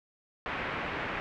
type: low-pass noise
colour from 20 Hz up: white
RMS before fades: -35 dBFS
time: 0.46-1.2 s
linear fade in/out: 0 ms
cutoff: 2300 Hz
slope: 24 dB/octave
effects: none